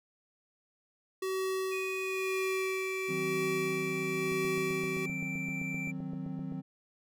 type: tone with tremolo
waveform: square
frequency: 378.9 Hz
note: F#4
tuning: 41 cents sharp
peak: -31 dBFS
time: 1.22-5.06 s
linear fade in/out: 5 ms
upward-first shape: sine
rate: 1 Hz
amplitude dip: 40%
type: tone with pitch glide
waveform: triangle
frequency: 2484 to 2345 Hz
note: D#7 to D7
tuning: -3 to -3 cents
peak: -35 dBFS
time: 1.71-5.92 s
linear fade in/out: 20 ms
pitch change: -100 cents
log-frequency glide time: 2.02-2.67 s
type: chord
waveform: triangle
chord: C diminished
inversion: first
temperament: equal with one note detuned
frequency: 156.19 / 185 / 261.6 Hz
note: Eb3 / Gb3 / C4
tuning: +7 / 0 / 0 cents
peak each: -38 dBFS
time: 3.08-6.62 s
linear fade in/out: 20 ms
type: click train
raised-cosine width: 2 ms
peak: -33 dBFS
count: 18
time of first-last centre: 4.32-6.522 s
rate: 7.72 Hz
effects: none